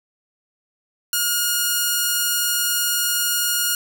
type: tone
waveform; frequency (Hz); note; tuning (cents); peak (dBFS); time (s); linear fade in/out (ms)
5% pulse; 1431; F6; +42; -7; 1.13-3.75; 2
effects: 8-bit